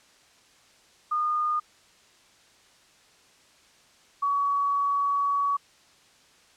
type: tone pair in turn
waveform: sine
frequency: 1221 / 1130.1 Hz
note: D#6 / C#6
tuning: -33 / +33 cents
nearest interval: minor second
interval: 134 cents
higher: first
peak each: -23 / -22 dBFS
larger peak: second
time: 1.11-1.6 / 4.22-5.57 s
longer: second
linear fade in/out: 10 ms
effects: white hiss -58 dBFS RMS until 6.56 s + low-pass 7000 Hz 12 dB/octave